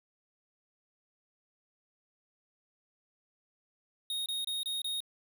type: tone bursts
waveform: square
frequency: 3729 Hz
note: A#7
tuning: in tune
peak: -33 dBFS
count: 5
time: 4.1-5.004 s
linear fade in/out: 2 ms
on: 160 ms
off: 26 ms
effects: none